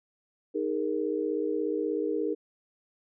sine chord, D# suspended fourth, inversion none, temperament equal with one note detuned, 311.1 / 409.6 / 466.2 Hz, D#4 / G#4 / A#4, 0 / -24 / 0 cents, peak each -31 dBFS, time 0.54-2.35 s, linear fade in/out 20 ms, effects none

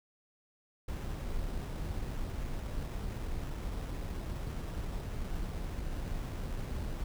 brown noise with sample-and-hold, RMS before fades -37 dBFS, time 0.88-7.04 s, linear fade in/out 5 ms, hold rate 4410 Hz, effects none

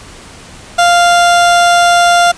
30% pulse tone, 697 Hz, F5, 4 cents flat, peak -3 dBFS, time 0.78-2.32 s, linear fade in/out 10 ms, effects pink hiss -34 dBFS RMS until 2.37 s + resampled to 22050 Hz

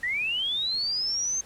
sine linear sweep, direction up, 1852 to 6380 Hz, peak -25 dBFS, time 0.03-1.41 s, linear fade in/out 5 ms, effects pink hiss -51 dBFS RMS until 1.45 s + low-pass 12000 Hz 12 dB/octave

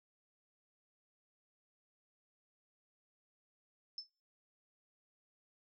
sine tone with exponential decay, 5274 Hz, E8, in tune, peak -37 dBFS, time 3.98-4.09 s, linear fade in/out 2 ms, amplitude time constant 22 ms, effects noise-tail reverb RT60 0.4 s tail -23 dB re dry

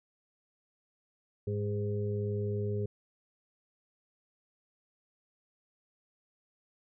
harmonic tone with a mistuned harmonic, 102.7 Hz, G#2, 19 cents flat, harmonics 1 / 2 / 4 / 5, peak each -32 / -40 / -35 / -46 dBFS, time 1.47-2.86 s, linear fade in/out 5 ms, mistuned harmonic 1, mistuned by +25 cents, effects none

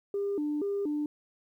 sine tone with vibrato, 345.4 Hz, F4, 19 cents flat, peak -27 dBFS, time 0.14-1.06 s, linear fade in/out 2 ms, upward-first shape square, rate 2.1 Hz, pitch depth 260 cents each way, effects tanh soft clip ceiling -24 dBFS + 11-bit

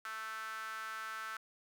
sawtooth tone with high-pass filter, 220 Hz, A3, in tune, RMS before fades -43 dBFS, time 0.05-1.37 s, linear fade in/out 2 ms, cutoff 1400 Hz, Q 7, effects none

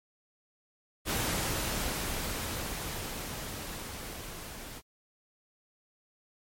pink noise with level ramp, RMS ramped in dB -30 to -44 dBFS, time 1.05-4.82 s, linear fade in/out 50 ms, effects MP3 64 kbps

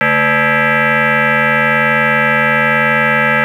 sine tone with frequency modulation, 141 Hz, C#3, 30 cents sharp, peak -9 dBFS, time 0.01-3.44 s, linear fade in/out 0 ms, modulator 363 Hz, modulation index 6.1, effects 7-bit

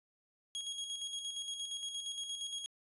sawtooth tone with tremolo, 3295 Hz, G#7, 14 cents flat, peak -34 dBFS, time 0.55-2.66 s, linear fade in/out 0 ms, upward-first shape square, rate 8.6 Hz, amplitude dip 45%, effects resampled to 24000 Hz

